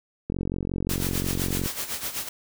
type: click train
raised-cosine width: 3 ms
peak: -15 dBFS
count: 63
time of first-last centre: 0.3-1.66 s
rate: 45.6 Hz
type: noise with tremolo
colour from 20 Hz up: white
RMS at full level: -29 dBFS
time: 0.89-2.29 s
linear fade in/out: 5 ms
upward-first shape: sine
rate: 7.9 Hz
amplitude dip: 70%
effects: none